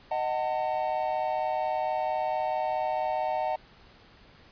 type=chord; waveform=triangle; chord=D# diminished; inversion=none; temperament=just; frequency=622.3 / 746.7 / 896 Hz; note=D#5 / F#5 / A5; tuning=0 / +16 / +31 cents; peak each=-29 / -28 / -30 dBFS; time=0.11-3.56 s; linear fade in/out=5 ms; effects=pink hiss -55 dBFS RMS until 4.51 s + resampled to 11025 Hz